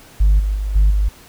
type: tone with level steps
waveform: sine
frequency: 50.7 Hz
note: G#1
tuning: 41 cents flat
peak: -7 / -15 / -18 / -7 / -12 dBFS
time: 0.2-1.09 s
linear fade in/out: 10 ms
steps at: 0.39 / 0.55 / 0.75 / 0.9 s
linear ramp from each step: 10 ms
effects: tanh soft clip ceiling -7 dBFS + pink hiss -44 dBFS RMS until 1.28 s